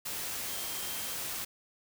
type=tone in noise; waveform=sine; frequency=3175 Hz; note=G7; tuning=21 cents sharp; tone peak=-47 dBFS; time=0.48-1.15 s; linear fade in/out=10 ms; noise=white; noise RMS=-37 dBFS; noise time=0.05-1.45 s; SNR=-13 dB; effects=none